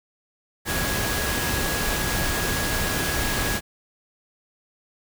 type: tone in noise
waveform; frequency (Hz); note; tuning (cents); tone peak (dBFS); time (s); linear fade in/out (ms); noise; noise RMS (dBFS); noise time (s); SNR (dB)
sine; 1661.2; G#6; 0; -31; 0.65-3.61; 50; pink; -25; 0.65-3.61; -9
effects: none